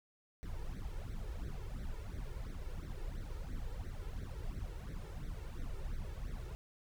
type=noise with flanger; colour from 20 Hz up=brown; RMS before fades=-42 dBFS; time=0.43-6.55 s; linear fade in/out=0 ms; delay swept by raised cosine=0.49 to 2.29 ms; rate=2.9 Hz; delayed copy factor=+1; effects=none